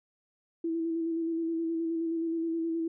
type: tone with vibrato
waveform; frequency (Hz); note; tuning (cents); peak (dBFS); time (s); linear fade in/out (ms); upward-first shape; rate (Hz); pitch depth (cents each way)
sine; 329.6; E4; 0; -28; 0.64-2.88; 5; square; 9.5; 20
effects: none